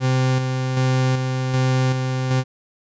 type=tone with tremolo; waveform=40% pulse; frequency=129.6 Hz; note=C3; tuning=16 cents flat; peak=-15 dBFS; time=0-2.44 s; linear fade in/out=50 ms; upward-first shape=square; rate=1.3 Hz; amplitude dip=40%; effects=resampled to 16000 Hz

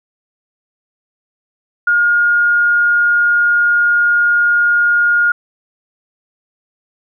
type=tone; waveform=sine; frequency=1425 Hz; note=F6; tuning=34 cents sharp; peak=-9 dBFS; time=1.87-5.32 s; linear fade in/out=5 ms; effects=none

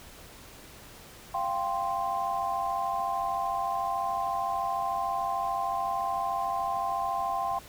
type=chord; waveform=sine; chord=F suspended second; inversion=none; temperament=equal with one note detuned; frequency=690.4 / 784 / 1046.5 Hz; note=F5 / G5 / C6; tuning=-20 / 0 / 0 cents; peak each=-33 / -31 / -31 dBFS; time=1.34-7.59 s; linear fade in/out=5 ms; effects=pink hiss -49 dBFS RMS until 7.68 s

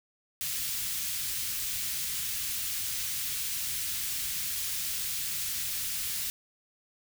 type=band-stop noise; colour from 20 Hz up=white; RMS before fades=-33 dBFS; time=0.41-6.3 s; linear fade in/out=0 ms; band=140 to 2200 Hz; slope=12 dB/octave; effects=none

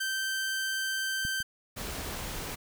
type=tone; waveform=sawtooth; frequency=1556 Hz; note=G6; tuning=13 cents flat; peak=-26 dBFS; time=0-1.43 s; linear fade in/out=10 ms
type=clicks; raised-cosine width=5 ms; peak=-26 / -33 dBFS; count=2; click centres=1.251 / 1.404 s
type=noise; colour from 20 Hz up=pink; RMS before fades=-37 dBFS; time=1.76-2.56 s; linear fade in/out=20 ms
effects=none

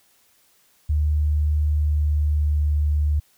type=tone with pitch glide; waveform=sine; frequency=75.2 to 74.38 Hz; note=D2 to D2; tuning=+42 to +23 cents; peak=-17 dBFS; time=0.89-3.2 s; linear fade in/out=10 ms; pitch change=-19 cents; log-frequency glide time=1.74-2.69 s; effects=white hiss -60 dBFS RMS until 3.37 s

